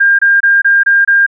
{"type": "tone bursts", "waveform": "sine", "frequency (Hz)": 1604, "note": "G6", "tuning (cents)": 39, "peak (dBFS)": -5, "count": 6, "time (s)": [0, 1.265], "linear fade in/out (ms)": 10, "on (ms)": 190, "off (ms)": 25, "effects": []}